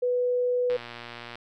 sine tone, 493.9 Hz, B4, in tune, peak -22 dBFS, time 0.02-0.77 s, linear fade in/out 10 ms
click train, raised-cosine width 0.3 ms, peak -23 dBFS, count 79, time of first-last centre 0.7-1.355 s, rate 119 Hz
effects none

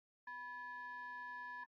triangle ring-modulated tone, 365.5 Hz, F#4, 21 cents flat, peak -40 dBFS, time 0.27-1.64 s, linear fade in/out 5 ms, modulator 1350 Hz, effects tanh soft clip ceiling -39 dBFS + AAC 32 kbps

